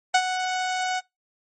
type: tone with ADSR envelope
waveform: sawtooth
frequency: 740 Hz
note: F#5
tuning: in tune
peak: -10 dBFS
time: 0.14-1.01 s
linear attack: 8 ms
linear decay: 63 ms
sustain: -10 dB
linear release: 27 ms
effects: noise-tail reverb RT60 0.2 s tail -25 dB re dry + MP3 32 kbps